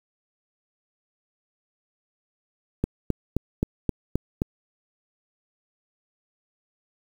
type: click train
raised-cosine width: 3 ms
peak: -9 dBFS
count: 7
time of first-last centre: 2.84-4.419 s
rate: 3.8 Hz
effects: 7-bit